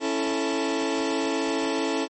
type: chord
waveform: sawtooth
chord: A major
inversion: first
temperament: just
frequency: 275 / 330 / 440 Hz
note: C#4 / E4 / A4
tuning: -14 / +2 / 0 cents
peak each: -24 dBFS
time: 0-2.08 s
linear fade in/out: 50 ms
effects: MP3 32 kbps